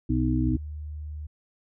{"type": "harmonic tone", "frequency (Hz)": 62.7, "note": "B1", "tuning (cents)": 27, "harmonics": [1, 2, 4, 5], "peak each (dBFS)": [-27, -27, -27, -27], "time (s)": [0.09, 0.57], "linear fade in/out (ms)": 10}
{"type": "tone", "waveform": "sine", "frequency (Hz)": 75.4, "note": "D2", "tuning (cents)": 46, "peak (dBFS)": -33, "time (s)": [0.46, 1.27], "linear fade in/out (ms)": 10}
{"effects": []}